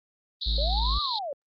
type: band-pass noise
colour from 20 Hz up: white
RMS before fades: -31 dBFS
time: 0.41-1.19 s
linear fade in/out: 5 ms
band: 3700 to 4300 Hz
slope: 96 dB/octave
type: tone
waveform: triangle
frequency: 54 Hz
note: A1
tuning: 32 cents flat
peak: -22 dBFS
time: 0.46-0.99 s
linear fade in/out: 10 ms
type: linear two-way sweep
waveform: sine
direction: up then down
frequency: 532 to 1214 to 532 Hz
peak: -30 dBFS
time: 0.58-1.33 s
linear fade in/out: 2 ms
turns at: 1 s
effects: Opus 32 kbps

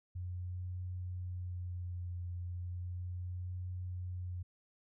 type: tone with vibrato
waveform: sine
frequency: 89.5 Hz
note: F2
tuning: 43 cents sharp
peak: -38 dBFS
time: 0.15-4.43 s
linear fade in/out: 10 ms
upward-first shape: triangle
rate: 0.35 Hz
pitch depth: 25 cents each way
effects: none

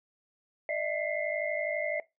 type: tone cluster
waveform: sine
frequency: 601 / 653 / 2020 / 2123 Hz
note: D5 / E5 / B6 / C7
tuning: +40 / -17 / +39 / +25 cents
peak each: -33 / -34 / -37 / -36 dBFS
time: 0.69-2 s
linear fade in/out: 2 ms
effects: noise-tail reverb RT60 0.2 s tail -19 dB re dry

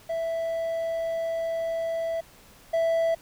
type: tone pair in turn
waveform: triangle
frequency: 660 / 660 Hz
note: E5 / E5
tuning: +2 / +2 cents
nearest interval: unison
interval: 0 cents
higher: neither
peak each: -24 / -19 dBFS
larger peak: second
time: 0.09-2.21 / 2.73-3.15 s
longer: first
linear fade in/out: 10 ms
effects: pink hiss -53 dBFS RMS until 3.21 s

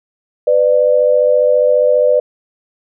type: tone pair together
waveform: sine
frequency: 501 / 595.8 Hz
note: B4 / D5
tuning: +25 / +25 cents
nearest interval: minor third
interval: 300 cents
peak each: -11 dBFS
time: 0.47-2.2 s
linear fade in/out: 5 ms
effects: none

